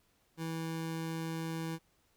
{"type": "tone", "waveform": "25% pulse", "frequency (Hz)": 163, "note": "E3", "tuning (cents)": -19, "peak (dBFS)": -32, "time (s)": [0.37, 1.79], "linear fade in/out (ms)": 50, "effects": ["pink hiss -72 dBFS RMS until 2.16 s"]}